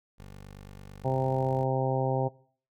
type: tone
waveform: 15% pulse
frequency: 49 Hz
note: G1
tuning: in tune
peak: -38 dBFS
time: 0.18-1.65 s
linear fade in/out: 20 ms
type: harmonic tone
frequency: 131.7 Hz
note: C3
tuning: 12 cents sharp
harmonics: 1 / 2 / 3 / 4 / 5 / 6 / 7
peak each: -28 / -36 / -34 / -32 / -35 / -33 / -38 dBFS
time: 1.04-2.29 s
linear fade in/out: 20 ms
effects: noise-tail reverb RT60 0.5 s tail -22 dB re dry